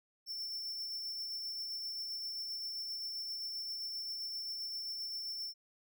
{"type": "tone with tremolo", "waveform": "square", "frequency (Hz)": 5390, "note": "E8", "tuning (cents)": 38, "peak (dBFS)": -38, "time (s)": [0.26, 5.54], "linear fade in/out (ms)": 50, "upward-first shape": "sine", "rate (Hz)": 7.6, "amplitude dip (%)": 25, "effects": []}